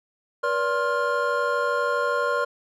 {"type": "tone cluster", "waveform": "triangle", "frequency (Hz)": [483.7, 576, 1059, 1404], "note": ["B4", "D5", "C6", "F6"], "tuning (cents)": [-36, -34, 21, 9], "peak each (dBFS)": -25, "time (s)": [0.43, 2.45], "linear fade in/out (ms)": 10, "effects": []}